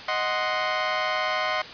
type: chord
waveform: 20% pulse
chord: C diminished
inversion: first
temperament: equal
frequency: 622.3 / 740 / 1046.5 Hz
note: Eb5 / Gb5 / C6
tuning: 0 / 0 / 0 cents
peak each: -23 / -24 / -23 dBFS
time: 0.08-1.62 s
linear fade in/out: 5 ms
effects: white hiss -39 dBFS RMS until 1.73 s + resampled to 11025 Hz